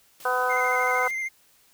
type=noise; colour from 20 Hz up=white; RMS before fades=-45 dBFS; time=0.2-1.11 s; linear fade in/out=2 ms
type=harmonic tone; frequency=251.2 Hz; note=B3; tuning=30 cents sharp; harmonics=2 / 3 / 4 / 5 / 6; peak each=-28 / -28 / -28 / -28 / -28 dBFS; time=0.25-1.08 s; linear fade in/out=5 ms
type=tone with vibrato; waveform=triangle; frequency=2093 Hz; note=C7; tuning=in tune; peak=-25 dBFS; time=0.49-1.29 s; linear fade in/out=20 ms; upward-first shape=square; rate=13 Hz; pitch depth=19 cents each way
effects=white hiss -60 dBFS RMS until 1.73 s